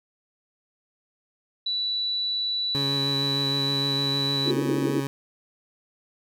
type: tone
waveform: sine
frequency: 3951 Hz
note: B7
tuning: in tune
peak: -24 dBFS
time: 1.66-4.51 s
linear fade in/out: 5 ms
type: tone with vibrato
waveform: 20% pulse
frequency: 138.59 Hz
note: C#3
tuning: in tune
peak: -22 dBFS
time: 2.75-5.07 s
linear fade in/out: 0 ms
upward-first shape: sine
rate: 6.5 Hz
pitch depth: 18 cents each way
type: band-pass noise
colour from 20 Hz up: pink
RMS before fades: -26 dBFS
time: 4.45-5 s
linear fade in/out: 5 ms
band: 260 to 410 Hz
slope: 48 dB/octave
effects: none